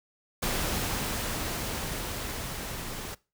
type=noise with level ramp; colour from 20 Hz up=pink; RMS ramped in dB=-29 to -38 dBFS; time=0.42-3.15 s; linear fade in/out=10 ms; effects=noise-tail reverb RT60 0.3 s tail -22 dB re dry